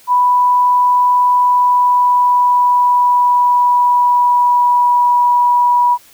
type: tone with pitch glide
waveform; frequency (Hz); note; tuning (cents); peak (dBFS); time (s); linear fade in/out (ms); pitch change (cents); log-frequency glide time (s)
sine; 987.8 to 973.6; B5 to B5; 0 to -25; -8; 0.07-5.98; 50; -25; 1.33-5.14
effects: white hiss -45 dBFS RMS until 6.13 s